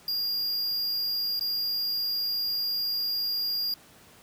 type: tone with dropouts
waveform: square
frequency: 4819 Hz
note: D8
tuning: 44 cents sharp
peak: -27 dBFS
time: 0.08-3.74 s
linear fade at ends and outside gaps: 2 ms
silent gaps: 1.395-1.409 s
effects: pink hiss -54 dBFS RMS until 4.22 s + high-pass 80 Hz 12 dB/octave